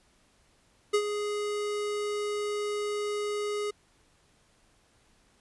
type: tone with ADSR envelope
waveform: square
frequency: 415.3 Hz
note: G#4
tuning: in tune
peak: -21 dBFS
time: 0.93-3.71 s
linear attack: 15 ms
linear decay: 69 ms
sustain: -9 dB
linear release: 9 ms
effects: pink hiss -65 dBFS RMS until 5.4 s + resampled to 24000 Hz